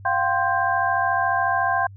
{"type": "tone cluster", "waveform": "sine", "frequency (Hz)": [697, 771, 1046, 1586], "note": ["F5", "G5", "C6", "G6"], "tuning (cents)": [-4, -29, -1, 20], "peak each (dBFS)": -24, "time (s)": [0.05, 1.87], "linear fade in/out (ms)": 5, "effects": ["added 98 Hz sine -39 dBFS peak until 1.96 s"]}